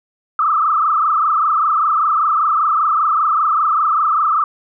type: tone with frequency modulation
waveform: sine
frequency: 1244.5 Hz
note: D#6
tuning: in tune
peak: -12 dBFS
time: 0.39-4.44 s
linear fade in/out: 2 ms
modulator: 25.1 Hz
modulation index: 3.2
effects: none